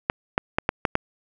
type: clicks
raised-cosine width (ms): 0.5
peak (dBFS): -4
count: 6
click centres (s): 0.099 / 0.379 / 0.585 / 0.691 / 0.852 / 0.954
effects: none